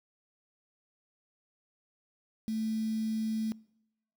sine tone with quantisation, 220 Hz, A3, in tune, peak -30 dBFS, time 2.48-3.52 s, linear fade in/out 0 ms, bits 8, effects noise-tail reverb RT60 0.8 s tail -24 dB re dry

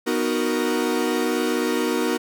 45% pulse chord, B major seventh, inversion none, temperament equal, 246.9 / 311.1 / 370 / 466.2 Hz, B3 / D#4 / F#4 / A#4, 0 / 0 / 0 / 0 cents, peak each -26 dBFS, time 0.06-2.18 s, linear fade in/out 20 ms, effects none

